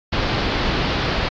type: low-pass noise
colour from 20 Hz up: pink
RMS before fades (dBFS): -21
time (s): 0.12-1.29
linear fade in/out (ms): 10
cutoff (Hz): 4800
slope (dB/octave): 48
effects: AAC 64 kbps